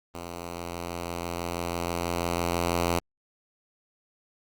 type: tone with level ramp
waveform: 5% pulse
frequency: 86.1 Hz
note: F2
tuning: 24 cents flat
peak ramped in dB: -25 to -12 dBFS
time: 0.14-2.99 s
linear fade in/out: 5 ms
effects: Opus 24 kbps